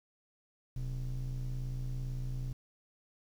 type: ring-modulated tone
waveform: triangle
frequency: 77.78 Hz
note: D#2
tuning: in tune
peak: -29 dBFS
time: 0.76-2.53 s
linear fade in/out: 5 ms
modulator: 48.7 Hz
effects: 10-bit